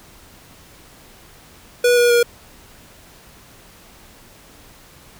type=tone with pitch steps; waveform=square; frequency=486.8 / 481.2 / 475.7 Hz; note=B4 / B4 / A#4; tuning=-25 / -45 / +35 cents; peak=-12 dBFS; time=1.84-2.23 s; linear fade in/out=5 ms; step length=130 ms; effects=pink hiss -46 dBFS RMS until 5.19 s